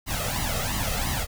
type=noise with flanger; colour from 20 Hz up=pink; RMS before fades=-27 dBFS; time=0.06-1.27 s; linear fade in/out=50 ms; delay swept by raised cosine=1 to 1.58 ms; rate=2.9 Hz; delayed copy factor=+0.8; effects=none